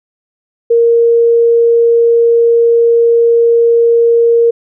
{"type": "tone", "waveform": "sine", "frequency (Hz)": 466.2, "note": "A#4", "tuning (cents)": 0, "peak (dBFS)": -5, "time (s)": [0.7, 4.51], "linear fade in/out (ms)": 10, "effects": []}